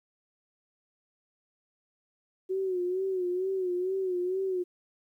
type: tone with vibrato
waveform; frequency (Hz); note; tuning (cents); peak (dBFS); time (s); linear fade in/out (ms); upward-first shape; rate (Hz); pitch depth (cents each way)
sine; 370; F#4; 0; -27; 2.49-4.64; 20; sine; 2.2; 71
effects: 11-bit